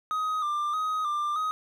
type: tone with vibrato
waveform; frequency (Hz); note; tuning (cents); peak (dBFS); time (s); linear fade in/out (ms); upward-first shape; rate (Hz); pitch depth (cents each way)
triangle; 1223; D#6; -30; -24; 0.11-1.51; 0; square; 1.6; 48
effects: none